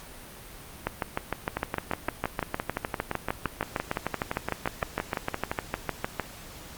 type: two click trains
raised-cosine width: 0.5 ms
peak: -11 / -12 dBFS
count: 36 / 24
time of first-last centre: 0.87-6.197 / 1.57-5.515 s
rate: 6.57 / 5.83 Hz
effects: pink hiss -45 dBFS RMS until 6.77 s + Opus 48 kbps